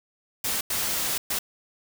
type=noise bursts at uneven times; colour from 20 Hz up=white; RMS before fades=-27 dBFS; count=3; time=0.44-0.61 / 0.7-1.18 / 1.3-1.39 s; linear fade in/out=5 ms; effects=none